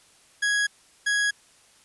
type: tone pair in turn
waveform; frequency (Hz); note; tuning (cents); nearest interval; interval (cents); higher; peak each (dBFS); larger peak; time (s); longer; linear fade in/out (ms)
40% pulse; 1661.2 / 1661.2; G#6 / G#6; 0 / 0; unison; 0; neither; -20; neither; 0.42-0.67 / 1.06-1.31; neither; 10
effects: white hiss -57 dBFS RMS until 1.84 s + resampled to 24000 Hz